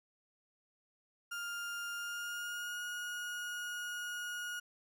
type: tone with pitch glide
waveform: 35% pulse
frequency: 1405 to 1442 Hz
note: F6 to F#6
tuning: +10 to -45 cents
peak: -37 dBFS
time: 1.31-4.6 s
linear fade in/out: 10 ms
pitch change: +45 cents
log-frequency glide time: 1.94-2.83 s
effects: none